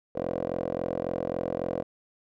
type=tone with band-pass filter; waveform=10% pulse; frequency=43.65 Hz; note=F1; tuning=in tune; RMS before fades=-31 dBFS; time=0.15-1.83 s; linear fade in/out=10 ms; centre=490 Hz; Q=6.4; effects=none